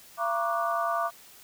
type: tone cluster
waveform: sine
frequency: 680 / 944 / 1111 / 1181 / 1475 Hz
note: F5 / A#5 / C#6 / D6 / F#6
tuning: -46 / +22 / +4 / +9 / -6 cents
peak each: -29 / -35 / -35 / -29 / -37 dBFS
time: 0.17-1.11 s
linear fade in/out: 50 ms
effects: white hiss -52 dBFS RMS until 1.43 s